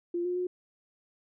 sine tone with pitch steps, 347 / 357.5 / 361.4 Hz, F4 / F4 / F#4, -11 / +41 / -41 cents, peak -28 dBFS, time 0.14-0.47 s, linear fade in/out 5 ms, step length 110 ms, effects none

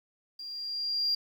sine tone with level ramp, 4776 Hz, D8, 28 cents sharp, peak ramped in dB -39 to -23 dBFS, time 0.39-1.15 s, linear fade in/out 5 ms, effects tanh soft clip ceiling -20 dBFS + 10-bit

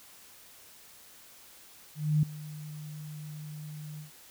sine tone with ADSR envelope, 151.7 Hz, D#3, 44 cents flat, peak -20 dBFS, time 1.95-4.11 s, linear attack 280 ms, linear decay 3 ms, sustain -19 dB, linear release 120 ms, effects white hiss -54 dBFS RMS until 4.3 s

